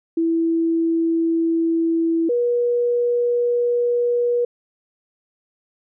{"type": "tone pair in turn", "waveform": "sine", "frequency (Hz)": [330, 481.6], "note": ["E4", "B4"], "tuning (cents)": [2, -44], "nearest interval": "perfect fifth", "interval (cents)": 654, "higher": "second", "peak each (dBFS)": -16, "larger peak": "neither", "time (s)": [[0.17, 2.29], [2.29, 4.45]], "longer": "second", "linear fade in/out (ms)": 5, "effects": []}